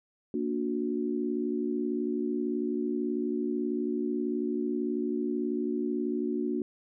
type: chord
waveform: sine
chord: Bb augmented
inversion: none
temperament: just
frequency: 233.1 / 291.4 / 364.2 Hz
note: Bb3 / D4 / F#4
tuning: 0 / -13 / -27 cents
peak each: -32 dBFS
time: 0.34-6.62 s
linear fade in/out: 2 ms
effects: none